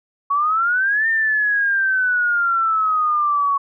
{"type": "exponential two-way sweep", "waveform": "sine", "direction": "up then down", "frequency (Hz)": [1111, 1819, 1111], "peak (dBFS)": -15, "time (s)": [0.3, 3.58], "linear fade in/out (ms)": 10, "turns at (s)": 1.08, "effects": []}